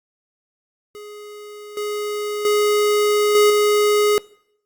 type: tone with level steps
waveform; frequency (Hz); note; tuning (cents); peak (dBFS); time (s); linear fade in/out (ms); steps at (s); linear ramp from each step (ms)
square; 417.3; G#4; +8; -35 / -23 / -15 / -11 / -14; 0.95-4.18; 0; 1.77 / 2.45 / 3.35 / 3.5; 2
effects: noise-tail reverb RT60 0.7 s tail -23 dB re dry + Opus 48 kbps